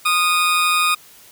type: tone with amplitude modulation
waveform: 20% pulse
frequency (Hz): 1236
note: D#6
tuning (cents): -12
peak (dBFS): -8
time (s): 0.05-0.95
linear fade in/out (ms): 10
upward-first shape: sine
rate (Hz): 172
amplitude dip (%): 40
effects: white hiss -46 dBFS RMS until 1.31 s